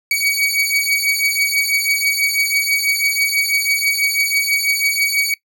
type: beating tone pair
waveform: sawtooth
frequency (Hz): 2256 / 2262.1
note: C#7 / C#7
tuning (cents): +30 / +35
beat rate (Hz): 6.1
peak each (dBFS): -15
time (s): 0.11-5.34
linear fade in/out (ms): 2
effects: noise-tail reverb RT60 0.1 s tail -21 dB re dry